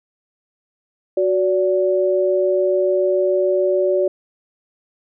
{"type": "tone pair together", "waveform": "sine", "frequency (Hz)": [370, 576.9], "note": ["F#4", "D5"], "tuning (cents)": [0, -31], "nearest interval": "minor sixth", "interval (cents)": 769, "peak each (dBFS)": -17, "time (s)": [1.17, 4.08], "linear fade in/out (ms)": 5, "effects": []}